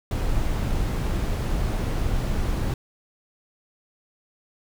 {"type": "noise", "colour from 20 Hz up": "brown", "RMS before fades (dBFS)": -24, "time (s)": [0.11, 2.74], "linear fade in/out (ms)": 2, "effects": []}